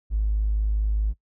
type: tone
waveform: triangle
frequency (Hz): 52.4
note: G#1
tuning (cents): +16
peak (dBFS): -16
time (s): 0.1-1.14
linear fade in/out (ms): 50
effects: noise-tail reverb RT60 0.1 s tail -21 dB re dry + tanh soft clip ceiling -18 dBFS